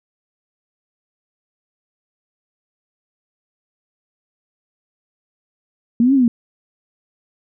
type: exponential two-way sweep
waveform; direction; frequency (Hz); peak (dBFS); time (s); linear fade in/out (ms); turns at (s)
sine; up then down; 227 to 281.5 to 227; -10; 6-6.28; 2; 6.14
effects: none